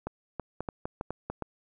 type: clicks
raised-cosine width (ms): 1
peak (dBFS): -19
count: 9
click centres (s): 0.07 / 0.397 / 0.606 / 0.688 / 0.855 / 1.011 / 1.106 / 1.3 / 1.423
effects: none